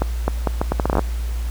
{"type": "accelerating click train", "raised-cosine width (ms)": 1, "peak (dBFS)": -4, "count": 13, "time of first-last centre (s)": [0.02, 0.993], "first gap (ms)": 260, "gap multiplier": 0.74, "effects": ["added 58 Hz sine -21 dBFS peak until 1.5 s", "pink hiss -40 dBFS RMS until 1.5 s"]}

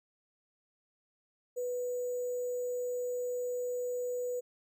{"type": "tone with sample-and-hold", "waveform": "sine", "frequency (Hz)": 493.9, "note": "B4", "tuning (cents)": 0, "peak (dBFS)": -32, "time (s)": [1.56, 4.41], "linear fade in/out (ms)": 20, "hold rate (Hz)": 7350, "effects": []}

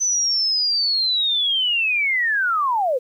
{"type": "linear sweep", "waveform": "sine", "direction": "down", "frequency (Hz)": [6090, 470], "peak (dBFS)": -17, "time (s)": [0, 2.99], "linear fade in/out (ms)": 20, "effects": ["9-bit"]}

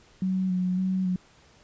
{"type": "tone with vibrato", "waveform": "sine", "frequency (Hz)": 185, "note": "F#3", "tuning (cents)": 0, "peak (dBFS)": -23, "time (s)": [0.22, 1.16], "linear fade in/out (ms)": 2, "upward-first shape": "square", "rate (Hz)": 1.8, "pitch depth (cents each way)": 23, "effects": ["pink hiss -57 dBFS RMS until 1.63 s", "resampled to 16000 Hz"]}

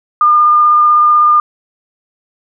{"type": "tone with vibrato", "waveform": "sine", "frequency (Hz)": 1209, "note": "D6", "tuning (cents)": 50, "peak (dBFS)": -5, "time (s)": [0.21, 1.4], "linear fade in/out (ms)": 2, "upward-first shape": "sine", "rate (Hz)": 16, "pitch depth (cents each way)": 9, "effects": []}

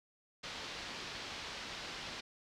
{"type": "low-pass noise", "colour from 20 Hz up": "white", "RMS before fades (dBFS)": -45, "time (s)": [0.43, 2.21], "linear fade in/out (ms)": 10, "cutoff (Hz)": 4800, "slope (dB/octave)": 24, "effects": []}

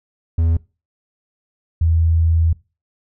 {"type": "tone pair in turn", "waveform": ["triangle", "sine"], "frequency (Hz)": [82.41, 82.08], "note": ["E2", "E2"], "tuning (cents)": [0, -7], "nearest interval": "unison", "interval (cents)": 7, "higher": "first", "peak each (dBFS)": [-11, -12], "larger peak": "first", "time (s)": [[0.38, 0.57], [1.81, 2.53]], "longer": "second", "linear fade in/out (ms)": 5, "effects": ["noise-tail reverb RT60 0.3 s tail -22 dB re dry"]}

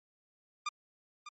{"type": "tone with echo", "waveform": "sawtooth", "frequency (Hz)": 1200, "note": "D6", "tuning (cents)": 37, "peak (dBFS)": -28, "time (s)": [0.66, 0.69], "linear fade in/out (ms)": 5, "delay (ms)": 600, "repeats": 1, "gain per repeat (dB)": -12, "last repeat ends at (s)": 1.29, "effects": ["MP3 32 kbps"]}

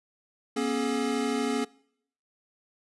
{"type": "tone cluster", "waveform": "square", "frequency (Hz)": [239.3, 272.2, 424], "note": ["A#3", "C#4", "G#4"], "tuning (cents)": [46, -31, 36], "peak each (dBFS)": -31, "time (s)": [0.56, 1.65], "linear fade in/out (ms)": 10, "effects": ["noise-tail reverb RT60 0.7 s tail -24 dB re dry", "resampled to 24000 Hz"]}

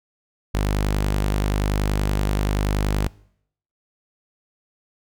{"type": "tone", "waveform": "sawtooth", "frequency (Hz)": 50.5, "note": "G#1", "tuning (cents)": -48, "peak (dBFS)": -15, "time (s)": [0.54, 3.08], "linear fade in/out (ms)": 10, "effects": ["noise-tail reverb RT60 0.7 s tail -23 dB re dry"]}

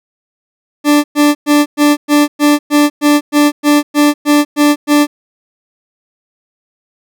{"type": "tone bursts", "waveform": "40% pulse", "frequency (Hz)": 293.7, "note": "D4", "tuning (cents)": 0, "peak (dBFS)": -5, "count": 14, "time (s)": [0.84, 5.07], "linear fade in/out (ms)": 50, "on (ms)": 200, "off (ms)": 110, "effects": []}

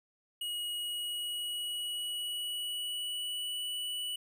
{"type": "tone with pitch glide", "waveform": "square", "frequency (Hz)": [2900, 2956], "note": ["F#7", "F#7"], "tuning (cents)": [-35, -2], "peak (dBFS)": -35, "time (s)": [0.41, 4.16], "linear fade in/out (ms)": 5, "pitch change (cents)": 33, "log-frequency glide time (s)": [0.76, 3.63], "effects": []}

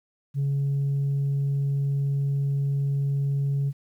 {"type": "tone", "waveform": "sine", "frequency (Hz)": 139.6, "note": "C#3", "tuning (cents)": 13, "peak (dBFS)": -20, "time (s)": [0.34, 3.73], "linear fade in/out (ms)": 50, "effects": ["tanh soft clip ceiling -20 dBFS", "10-bit"]}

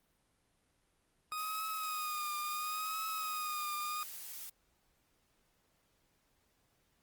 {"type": "tone with vibrato", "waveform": "40% pulse", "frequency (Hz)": 1244.5, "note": "D#6", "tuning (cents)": 0, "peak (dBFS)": -36, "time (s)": [1.32, 4.03], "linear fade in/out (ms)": 0, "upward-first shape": "triangle", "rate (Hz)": 0.72, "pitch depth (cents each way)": 62}
{"type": "noise", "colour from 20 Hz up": "blue", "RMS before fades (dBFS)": -46, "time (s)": [1.37, 4.5], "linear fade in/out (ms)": 10}
{"effects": ["pink hiss -75 dBFS RMS until 7.02 s", "Opus 32 kbps"]}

